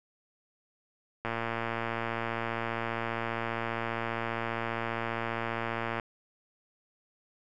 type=click train; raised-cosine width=0.5 ms; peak=-17 dBFS; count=547; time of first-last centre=1.25-5.998 s; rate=115 Hz; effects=none